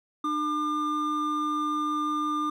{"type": "tone pair together", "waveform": "triangle", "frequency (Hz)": [301, 1200.9], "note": ["D4", "D6"], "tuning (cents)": [43, 38], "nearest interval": "2 octaves", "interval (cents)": 2395, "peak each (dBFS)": [-28, -25], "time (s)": [0.24, 2.5], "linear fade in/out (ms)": 5, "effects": []}